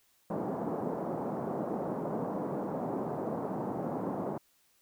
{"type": "band-pass noise", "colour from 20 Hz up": "pink", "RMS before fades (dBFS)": -35, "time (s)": [0.3, 4.38], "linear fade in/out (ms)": 5, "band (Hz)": [160, 910], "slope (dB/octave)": 24, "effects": ["white hiss -69 dBFS RMS until 4.81 s"]}